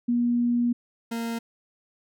sine / 40% pulse tone pair in turn, 240 / 230.8 Hz, B3 / A#3, -49 / -17 cents, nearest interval minor second, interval 68 cents, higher first, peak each -20 / -27 dBFS, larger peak first, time 0.08-0.73 / 1.11-1.39 s, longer first, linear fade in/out 10 ms, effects none

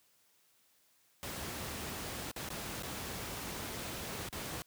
pink noise with dropouts, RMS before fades -41 dBFS, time 1.23-4.62 s, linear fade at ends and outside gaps 0 ms, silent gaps 2.314-2.362 / 2.489-2.503 / 2.824-2.833 / 4.287-4.327 s, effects white hiss -70 dBFS RMS until 4.66 s + high-pass 60 Hz 12 dB/octave

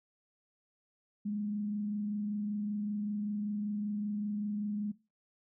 sine tone with frequency modulation, 207.7 Hz, G#3, in tune, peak -32 dBFS, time 1.25-4.92 s, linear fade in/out 10 ms, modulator 25.2 Hz, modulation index 0.25, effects noise-tail reverb RT60 0.3 s tail -20 dB re dry

